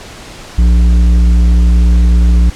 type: tone with tanh clipping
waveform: sine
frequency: 58.9 Hz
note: A#1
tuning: 19 cents sharp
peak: -6 dBFS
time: 0.58-2.5 s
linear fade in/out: 5 ms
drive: 9 dB
effects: pink hiss -31 dBFS RMS until 2.55 s + low-pass 8000 Hz 12 dB/octave